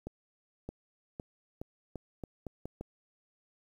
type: accelerating click train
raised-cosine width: 2 ms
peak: -26 dBFS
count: 9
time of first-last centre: 0.07-2.81 s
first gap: 620 ms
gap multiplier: 0.82
effects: 10-bit